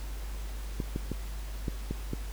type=clicks; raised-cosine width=3 ms; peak=-19 dBFS; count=6; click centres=0.802 / 0.961 / 1.117 / 1.682 / 1.91 / 2.134 s; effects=added 50 Hz sine -35 dBFS peak until 2.32 s + pink hiss -48 dBFS RMS until 2.32 s